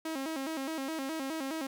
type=tone with vibrato; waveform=sawtooth; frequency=293.7 Hz; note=D4; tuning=in tune; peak=-30 dBFS; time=0.05-1.67 s; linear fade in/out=5 ms; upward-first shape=square; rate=4.8 Hz; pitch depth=150 cents each way; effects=none